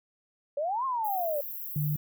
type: exponential two-way sweep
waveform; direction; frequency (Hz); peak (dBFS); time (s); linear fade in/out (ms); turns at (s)
sine; up then down; 552 to 1087 to 561; -27; 0.57-1.41; 5; 0.85
type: high-pass noise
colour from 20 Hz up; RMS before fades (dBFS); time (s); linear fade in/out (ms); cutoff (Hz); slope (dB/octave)
white; -38; 1.04-1.97; 10; 12000; 96
type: tone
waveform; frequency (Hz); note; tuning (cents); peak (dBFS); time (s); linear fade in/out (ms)
sine; 150; D3; +37; -26; 1.76-1.96; 2
effects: none